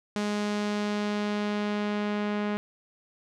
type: tone with low-pass filter sweep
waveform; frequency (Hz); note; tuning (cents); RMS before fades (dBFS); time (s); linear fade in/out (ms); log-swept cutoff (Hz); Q
sawtooth; 207.7; G#3; 0; -29; 0.16-2.57; 0; 6700 to 2500; 0.9
effects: none